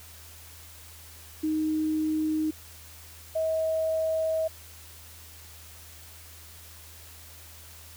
sine tone pair in turn, 311.1 / 639.7 Hz, D#4 / D#5, 0 / +48 cents, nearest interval octave, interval 1248 cents, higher second, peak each -24 dBFS, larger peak neither, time 1.43-2.51 / 3.35-4.48 s, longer second, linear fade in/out 10 ms, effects added 81 Hz sine -50 dBFS peak until 7.96 s + white hiss -49 dBFS RMS until 7.96 s

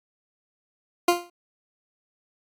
20% pulse tone with exponential decay, 349.2 Hz, F4, in tune, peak -9 dBFS, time 1.08-1.3 s, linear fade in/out 5 ms, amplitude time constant 46 ms, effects AAC 48 kbps

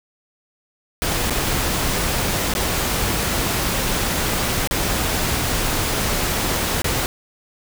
pink noise with dropouts, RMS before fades -21 dBFS, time 1.02-7.06 s, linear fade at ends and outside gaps 0 ms, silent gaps 1.298-1.306 / 2.538-2.551 / 4.674-4.71 / 6.819-6.844 s, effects none

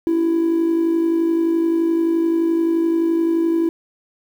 triangle tone with amplitude modulation, 331.9 Hz, E4, 12 cents sharp, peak -9 dBFS, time 0.07-3.69 s, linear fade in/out 0 ms, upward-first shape sine, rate 51.6 Hz, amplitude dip 60%, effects tanh soft clip ceiling -10 dBFS + 8-bit

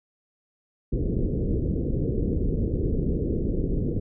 pink low-pass noise, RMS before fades -25 dBFS, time 0.92-4 s, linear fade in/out 10 ms, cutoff 470 Hz, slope 48 dB/octave, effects none

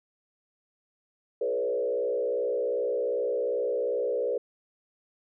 sine tone with frequency modulation, 490 Hz, B4, 14 cents flat, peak -25 dBFS, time 1.41-4.38 s, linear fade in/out 5 ms, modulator 62.6 Hz, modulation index 1.2, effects none

